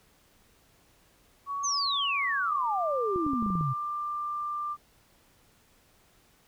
sine tone with pitch glide, 1124 to 1187.4 Hz, C#6 to D6, +24 to +19 cents, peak -30 dBFS, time 1.46-4.77 s, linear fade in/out 50 ms, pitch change +95 cents, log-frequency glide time 2.38-2.56 s
sine exponential sweep, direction down, 6550 to 123 Hz, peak -27 dBFS, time 1.63-3.74 s, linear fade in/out 20 ms
clicks, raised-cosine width 3 ms, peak -25 dBFS, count 8, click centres 3.16 / 3.265 / 3.334 / 3.425 / 3.463 / 3.503 / 3.554 / 3.61 s
effects pink hiss -63 dBFS RMS until 6.47 s

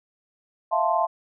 sine chord, F major seventh, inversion third, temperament equal, 659.3 / 698.5 / 880 / 1046.5 Hz, E5 / F5 / A5 / C6, 0 / 0 / 0 / 0 cents, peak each -25 dBFS, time 0.71-1.07 s, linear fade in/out 20 ms, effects none

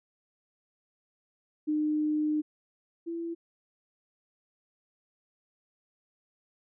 sine tone pair in turn, 303.8 / 335.4 Hz, D#4 / E4, -41 / +30 cents, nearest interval major second, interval 171 cents, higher second, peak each -25 / -32 dBFS, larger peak first, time 1.67-2.42 / 3.06-3.35 s, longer first, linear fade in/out 20 ms, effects none

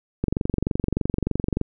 click train, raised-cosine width 3 ms, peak -9 dBFS, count 33, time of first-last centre 0.24-1.613 s, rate 23.3 Hz, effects none

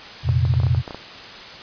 sine chord, F suspended fourth, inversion none, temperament equal, 87.31 / 116.54 / 130.81 Hz, F2 / Bb2 / C3, 0 / 0 / 0 cents, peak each -20 dBFS, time 0.23-0.83 s, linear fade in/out 50 ms
clicks, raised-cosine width 1 ms, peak -18 dBFS, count 10, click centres 0.29 / 0.452 / 0.539 / 0.601 / 0.634 / 0.667 / 0.748 / 0.878 / 0.908 / 0.946 s
effects white hiss -37 dBFS RMS until 1.62 s + resampled to 11025 Hz

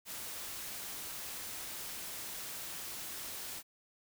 white noise with amplitude modulation, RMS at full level -42 dBFS, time 0.05-3.63 s, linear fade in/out 50 ms, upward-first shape sine, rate 226 Hz, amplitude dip 25%, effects none

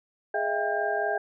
sine tone cluster, 416.2 / 636 / 680 / 795 / 1602 Hz, G#4 / D#5 / F5 / G5 / G6, +4 / +38 / -46 / +24 / +37 cents, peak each -31 dBFS, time 0.34-1.18 s, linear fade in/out 5 ms, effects none

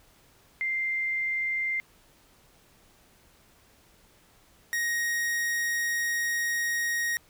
sine / 45% pulse tone pair in turn, 2093 / 1876 Hz, C7 / A#6, 0 / +11 cents, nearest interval major second, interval 189 cents, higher first, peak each -26 dBFS, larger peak neither, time 0.61-1.8 / 4.73-7.17 s, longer second, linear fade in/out 0 ms, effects pink hiss -60 dBFS RMS until 7.29 s

